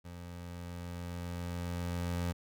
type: tone with level ramp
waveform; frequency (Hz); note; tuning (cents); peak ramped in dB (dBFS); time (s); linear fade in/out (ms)
25% pulse; 87.31; F2; 0; -41 to -28; 0.04-2.33; 20
effects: none